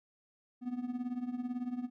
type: tone with tremolo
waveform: triangle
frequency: 246.9 Hz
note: B3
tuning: in tune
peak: -29 dBFS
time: 0.61-1.9 s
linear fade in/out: 50 ms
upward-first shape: triangle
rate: 18 Hz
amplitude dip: 85%
effects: none